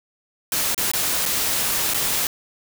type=noise with dropouts; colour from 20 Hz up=white; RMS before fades=-22 dBFS; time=0.52-2.27 s; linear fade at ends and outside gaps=1 ms; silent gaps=0.746-0.778 / 0.916-0.935 / 1.255-1.26 / 1.937-1.944 s; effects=none